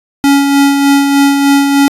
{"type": "tone with tremolo", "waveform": "square", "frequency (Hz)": 280, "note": "C#4", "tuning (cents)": 18, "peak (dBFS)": -5, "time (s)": [0.24, 1.88], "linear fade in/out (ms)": 0, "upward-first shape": "sine", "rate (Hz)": 3.3, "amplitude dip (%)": 40, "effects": ["resampled to 32000 Hz"]}